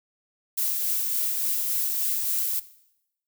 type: noise with tremolo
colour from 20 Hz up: violet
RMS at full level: -25 dBFS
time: 0.57-2.6 s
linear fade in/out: 10 ms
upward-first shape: sine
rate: 3.5 Hz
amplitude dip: 25%
effects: noise-tail reverb RT60 0.8 s tail -17 dB re dry